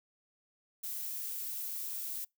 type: noise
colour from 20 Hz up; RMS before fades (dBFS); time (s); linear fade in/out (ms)
violet; -39; 0.83-2.25; 10
effects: noise-tail reverb RT60 0.2 s tail -26 dB re dry